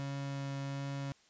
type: tone with vibrato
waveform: 35% pulse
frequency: 138.59 Hz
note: C#3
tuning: in tune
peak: -35 dBFS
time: 0-1.12 s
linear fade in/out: 0 ms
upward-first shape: triangle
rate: 1.4 Hz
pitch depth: 8 cents each way
effects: white hiss -66 dBFS RMS until 1.29 s + resampled to 16000 Hz